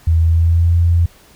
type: tone with pitch glide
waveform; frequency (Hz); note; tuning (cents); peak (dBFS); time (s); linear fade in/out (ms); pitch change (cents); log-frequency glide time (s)
sine; 81.8 to 85.18; E2 to F2; -13 to -43; -9; 0.07-1.06; 5; +70; 0.21-0.73
effects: pink hiss -47 dBFS RMS until 1.35 s